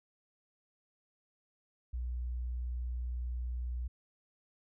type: tone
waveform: sine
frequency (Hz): 61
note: B1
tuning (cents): -21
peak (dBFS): -34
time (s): 1.93-3.88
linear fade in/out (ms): 10
effects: none